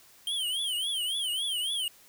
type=tone with vibrato; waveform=square; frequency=3136 Hz; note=G7; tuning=in tune; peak=-29 dBFS; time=0.27-1.88 s; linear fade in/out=2 ms; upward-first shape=triangle; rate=3.6 Hz; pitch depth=180 cents each way; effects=white hiss -57 dBFS RMS until 2.08 s